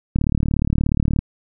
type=click train; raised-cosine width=5 ms; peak=-6 dBFS; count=39; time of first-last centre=0.16-1.19 s; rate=36.9 Hz; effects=none